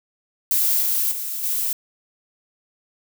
violet noise with level steps, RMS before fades -19 / -21 / -28 / -23 dBFS, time 0.51-1.73 s, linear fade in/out 2 ms, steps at 0.81 / 1.11 / 1.43 s, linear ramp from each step 10 ms, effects none

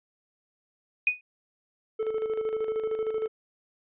sine tone with exponential decay, 2482 Hz, D#7, 5 cents flat, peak -16 dBFS, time 1.07-1.21 s, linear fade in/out 2 ms, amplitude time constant 29 ms
triangle tone with tremolo, 438.6 Hz, A4, 6 cents flat, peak -23 dBFS, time 1.99-3.28 s, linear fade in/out 10 ms, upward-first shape square, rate 13 Hz, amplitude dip 50%
effects resampled to 8000 Hz

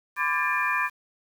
sine tone cluster, 1013 / 1167 / 1617 / 1770 / 2401 Hz, B5 / D6 / G#6 / A6 / D7, +44 / -11 / -47 / +10 / +38 cents, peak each -29 dBFS, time 0.16-0.9 s, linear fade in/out 50 ms, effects 8-bit

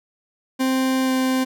40% pulse tone with pitch glide, 261.6 to 259.9 Hz, C4 to C4, 0 to -11 cents, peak -17 dBFS, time 0.59-1.45 s, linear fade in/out 20 ms, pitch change -11 cents, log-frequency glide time 1.04-1.11 s, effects none

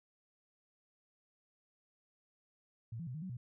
sine tone with pitch steps, 114.1 / 168.2 / 125.5 / 156.1 / 186.8 / 122.2 Hz, A#2 / E3 / B2 / D#3 / F#3 / B2, -37 / +35 / +28 / +6 / +17 / -18 cents, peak -40 dBFS, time 2.92-3.37 s, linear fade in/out 5 ms, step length 75 ms, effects none

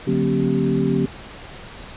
sine tone cluster, 145 / 184.2 / 232.4 / 269.2 / 388.6 Hz, D3 / F#3 / A#3 / C4 / G4, -22 / -7 / -5 / +49 / -15 cents, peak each -23 dBFS, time 0.07-1.06 s, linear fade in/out 5 ms, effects pink hiss -38 dBFS RMS until 1.96 s + resampled to 8000 Hz

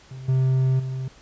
triangle tone with level steps, 130.81 Hz, C3, in tune, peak -32 / -15 / -24 dBFS, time 0.11-1.08 s, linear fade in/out 2 ms, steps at 0.28 / 0.79 s, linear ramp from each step 10 ms, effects pink hiss -51 dBFS RMS until 1.21 s + resampled to 16000 Hz

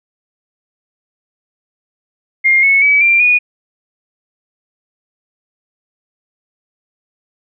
sine tone with pitch steps, 2121 / 2201 / 2284 / 2370 / 2459 Hz, C7 / C#7 / D7 / D7 / D#7, +23 / -13 / -49 / +15 / -21 cents, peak -7 dBFS, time 2.44-3.39 s, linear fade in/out 20 ms, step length 190 ms, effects none

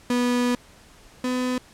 35% pulse tone pair in turn, 245 / 252 Hz, B3 / B3, -14 / +35 cents, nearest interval unison, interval 49 cents, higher second, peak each -18 / -21 dBFS, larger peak first, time 0.1-0.55 / 1.24-1.58 s, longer first, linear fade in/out 2 ms, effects pink hiss -51 dBFS RMS until 1.73 s + low-pass 10000 Hz 12 dB/octave

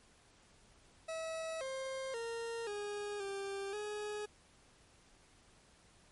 40% pulse tone with pitch steps, 647 / 530 / 462.1 / 411.8 / 394.6 / 418.9 Hz, E5 / C5 / A#4 / G#4 / G4 / G#4, -32 / +22 / -15 / -15 / +11 / +15 cents, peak -38 dBFS, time 1.08-4.26 s, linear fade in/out 10 ms, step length 530 ms, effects pink hiss -65 dBFS RMS until 6.11 s + MP3 48 kbps

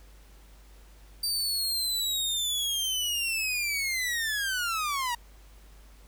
sawtooth linear sweep, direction down, 4679 to 932.3 Hz, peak -24 dBFS, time 1.23-5.15 s, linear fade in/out 5 ms, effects added 50 Hz sine -50 dBFS peak until 6.07 s + pink hiss -59 dBFS RMS until 6.07 s

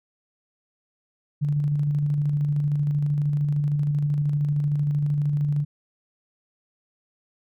sine tone with tremolo, 146.2 Hz, D3, 7 cents flat, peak -19 dBFS, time 1.41-5.65 s, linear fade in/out 20 ms, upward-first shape square, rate 13 Hz, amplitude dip 25%, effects none

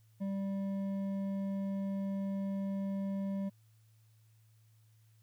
sine tone with hard clipping, 195.8 Hz, G3, 2 cents flat, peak -35 dBFS, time 0.2-3.5 s, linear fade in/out 20 ms, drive 7 dB, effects added 110 Hz sine -62 dBFS peak until 5.22 s + white hiss -75 dBFS RMS until 5.22 s

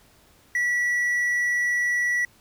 triangle tone, 1946 Hz, B6, 26 cents flat, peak -19 dBFS, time 0.55-2.25 s, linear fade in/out 2 ms, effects pink hiss -57 dBFS RMS until 2.4 s

